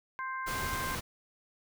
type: harmonic tone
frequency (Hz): 524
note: C5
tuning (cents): +2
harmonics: 2 / 3 / 4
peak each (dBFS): -36 / -39 / -45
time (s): 0.19-0.95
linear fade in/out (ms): 0
type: noise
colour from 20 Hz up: pink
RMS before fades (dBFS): -37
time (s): 0.46-1.01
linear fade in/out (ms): 20
effects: none